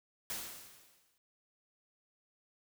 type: noise with exponential decay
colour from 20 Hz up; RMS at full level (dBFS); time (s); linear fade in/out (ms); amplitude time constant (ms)
white; -38; 0.3-1.18; 1; 190
effects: none